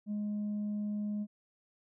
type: tone with tanh clipping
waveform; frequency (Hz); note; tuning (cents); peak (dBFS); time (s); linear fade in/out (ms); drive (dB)
sine; 208.3; G#3; +5; -33; 0.06-1.27; 50; 1
effects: none